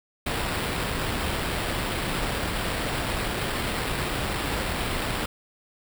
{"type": "noise with sample-and-hold", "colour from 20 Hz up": "pink", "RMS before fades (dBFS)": -28, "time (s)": [0.26, 5.26], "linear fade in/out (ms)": 5, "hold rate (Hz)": 6300, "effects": []}